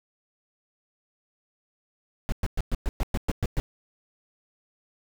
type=noise bursts; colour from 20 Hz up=brown; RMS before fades=-24 dBFS; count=10; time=2.29-3.6 s; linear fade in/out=0 ms; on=32 ms; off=110 ms; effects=none